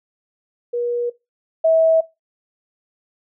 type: tone pair in turn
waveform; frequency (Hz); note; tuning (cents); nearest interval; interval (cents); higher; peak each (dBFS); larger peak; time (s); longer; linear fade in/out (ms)
sine; 480 / 647.8; B4 / E5; -49 / -30; perfect fourth; 519; second; -19 / -11; second; 0.73-1.1 / 1.64-2.01; neither; 10
effects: noise-tail reverb RT60 0.2 s tail -17 dB re dry